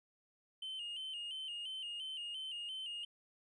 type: tone with vibrato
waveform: triangle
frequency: 2960 Hz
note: F#7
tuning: in tune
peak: -39 dBFS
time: 0.62-3.05 s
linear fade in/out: 5 ms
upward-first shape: square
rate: 2.9 Hz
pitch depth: 66 cents each way
effects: tanh soft clip ceiling -35 dBFS + resampled to 22050 Hz